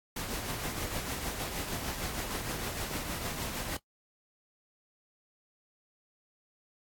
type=noise with tremolo; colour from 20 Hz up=pink; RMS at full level=-35 dBFS; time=0.16-3.77 s; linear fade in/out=5 ms; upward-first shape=triangle; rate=6.5 Hz; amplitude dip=45%; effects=noise-tail reverb RT60 0.1 s tail -19 dB re dry + AAC 64 kbps